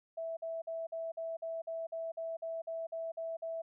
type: tone bursts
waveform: sine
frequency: 657 Hz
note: E5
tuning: 6 cents flat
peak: -36 dBFS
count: 14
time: 0.17-3.62 s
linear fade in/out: 10 ms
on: 200 ms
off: 50 ms
effects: none